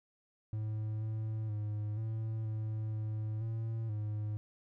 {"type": "tone with pitch steps", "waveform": "triangle", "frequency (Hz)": [108.1, 109.5, 105.5, 110.8, 108.9, 108.2, 112.7, 106], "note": ["A2", "A2", "G#2", "A2", "A2", "A2", "A2", "G#2"], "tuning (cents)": [-30, -8, 28, 13, -17, -29, 42, 36], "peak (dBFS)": -32, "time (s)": [0.53, 4.37], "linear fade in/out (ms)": 0, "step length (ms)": 480, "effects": []}